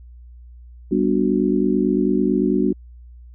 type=chord; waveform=sine; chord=G major seventh; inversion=none; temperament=just; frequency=196 / 245 / 294 / 367.5 Hz; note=G3 / B3 / D4 / F#4; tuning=0 / -14 / +2 / -12 cents; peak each=-21 dBFS; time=0.91-2.73 s; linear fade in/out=10 ms; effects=added 60 Hz sine -39 dBFS peak until 3.34 s